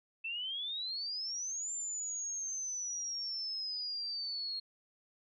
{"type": "exponential two-way sweep", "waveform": "sine", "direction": "up then down", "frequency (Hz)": [2637, 7290, 4252], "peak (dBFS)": -36, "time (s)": [0.24, 4.6], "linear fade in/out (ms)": 10, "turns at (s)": 1.72, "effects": []}